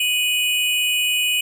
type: tone pair together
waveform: square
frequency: 2489 / 2941 Hz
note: D#7 / F#7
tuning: 0 / -11 cents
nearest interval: minor third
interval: 289 cents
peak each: -21 dBFS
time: 0-1.41 s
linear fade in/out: 5 ms
effects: none